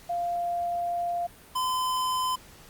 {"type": "tone pair in turn", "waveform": ["sine", "square"], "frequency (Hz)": [696, 1021.3], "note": ["F5", "C6"], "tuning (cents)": [-6, -42], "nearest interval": "perfect fifth", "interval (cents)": 664, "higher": "second", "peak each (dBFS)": -26, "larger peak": "neither", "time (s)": [[0.09, 1.27], [1.55, 2.36]], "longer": "first", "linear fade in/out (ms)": 10, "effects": ["pink hiss -51 dBFS RMS until 2.69 s", "Opus 48 kbps"]}